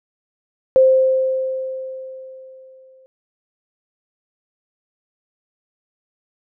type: tone with exponential decay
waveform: sine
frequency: 523.3 Hz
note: C5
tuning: in tune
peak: -7 dBFS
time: 0.76-3.06 s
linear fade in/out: 0 ms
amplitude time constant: 500 ms
effects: none